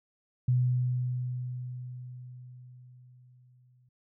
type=tone with exponential decay; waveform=sine; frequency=125 Hz; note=B2; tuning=21 cents sharp; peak=-21 dBFS; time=0.48-3.89 s; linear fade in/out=5 ms; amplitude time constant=740 ms; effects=none